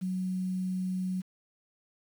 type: tone with quantisation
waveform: sine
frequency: 185.2 Hz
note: F#3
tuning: 2 cents sharp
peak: -29 dBFS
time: 0.01-1.22 s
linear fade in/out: 20 ms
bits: 9
effects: none